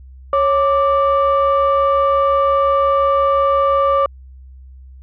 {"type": "tone pair together", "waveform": "sine", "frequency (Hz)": [552, 1174.7], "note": ["C#5", "D6"], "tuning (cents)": [-7, 0], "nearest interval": "octave + minor second", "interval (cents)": 1307, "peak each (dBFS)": -13, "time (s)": [0.33, 4.06], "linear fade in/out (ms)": 2, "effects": ["tanh soft clip ceiling -7 dBFS", "added 65 Hz sine -36 dBFS peak until 5.02 s"]}